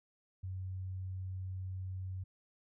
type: tone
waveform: sine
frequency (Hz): 93.5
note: F#2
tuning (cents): +19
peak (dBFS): -38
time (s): 0.43-2.24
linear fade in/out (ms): 10
effects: none